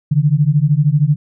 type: beating tone pair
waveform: sine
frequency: 141.5 / 154.5 Hz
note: C#3 / D#3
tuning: +36 / -12 cents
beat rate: 13 Hz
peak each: -13 dBFS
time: 0.11-1.16 s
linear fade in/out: 10 ms
effects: none